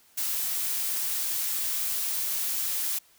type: noise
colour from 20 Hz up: blue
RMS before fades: -29 dBFS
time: 0.17-2.99 s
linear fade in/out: 10 ms
effects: white hiss -60 dBFS RMS until 3.18 s